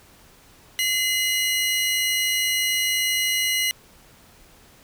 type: tone pair together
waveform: sawtooth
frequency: 2051 / 2900 Hz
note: C7 / F#7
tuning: -35 / -35 cents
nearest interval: tritone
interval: 600 cents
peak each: -20 dBFS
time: 0.79-3.71 s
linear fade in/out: 0 ms
effects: pink hiss -52 dBFS RMS until 4.83 s